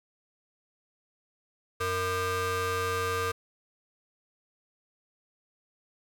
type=ring-modulated tone; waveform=30% pulse; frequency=370 Hz; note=F#4; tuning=in tune; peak=-22 dBFS; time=1.8-3.32 s; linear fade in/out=10 ms; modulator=832 Hz; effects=none